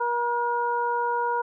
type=harmonic tone; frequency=477.6 Hz; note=A#4; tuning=42 cents sharp; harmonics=1 / 2 / 3; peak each=-29 / -24 / -32 dBFS; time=0-1.42 s; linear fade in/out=10 ms; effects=none